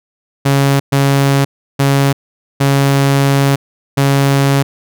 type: tone bursts at uneven times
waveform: sawtooth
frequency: 138.59 Hz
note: C#3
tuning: in tune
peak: -5 dBFS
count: 5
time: 0.45-0.8 / 0.92-1.45 / 1.79-2.13 / 2.6-3.56 / 3.97-4.63 s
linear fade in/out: 10 ms
effects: none